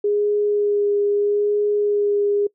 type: tone with vibrato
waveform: sine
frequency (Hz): 411.5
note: G#4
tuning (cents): -16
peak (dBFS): -16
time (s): 0.04-2.47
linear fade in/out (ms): 5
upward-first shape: sine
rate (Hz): 0.78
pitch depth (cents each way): 14
effects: noise-tail reverb RT60 0.1 s tail -22 dB re dry